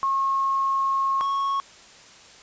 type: tone pair in turn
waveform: sine / triangle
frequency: 1085 / 1100.8 Hz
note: C#6 / C#6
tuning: -37 / -12 cents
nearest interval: unison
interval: 25 cents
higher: second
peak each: -20 dBFS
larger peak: neither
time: 0.03-1.21 / 1.21-1.6 s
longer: first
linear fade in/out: 0 ms
effects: white hiss -48 dBFS RMS until 2.42 s + resampled to 16000 Hz